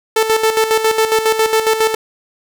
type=tone with tremolo; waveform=sawtooth; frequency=441.4 Hz; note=A4; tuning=5 cents sharp; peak=-6 dBFS; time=0.16-1.95 s; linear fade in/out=5 ms; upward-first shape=square; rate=7.3 Hz; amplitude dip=60%; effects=none